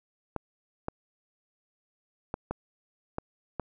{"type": "clicks", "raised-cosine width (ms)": 1, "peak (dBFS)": -17, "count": 6, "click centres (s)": [0.363, 0.884, 2.341, 2.51, 3.184, 3.597], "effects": []}